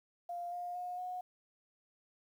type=tone with pitch steps; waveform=sine; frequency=698.5 / 708.3 / 718.1 / 728.2 Hz; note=F5 / F5 / F5 / F#5; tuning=0 / +24 / +48 / -28 cents; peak=-38 dBFS; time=0.29-1.21 s; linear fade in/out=5 ms; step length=230 ms; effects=11-bit